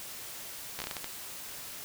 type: slowing click train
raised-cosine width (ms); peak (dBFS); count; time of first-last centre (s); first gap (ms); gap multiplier
0.2; -18; 8; 0.79-1.044; 12; 1.36
effects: white hiss -43 dBFS RMS until 1.84 s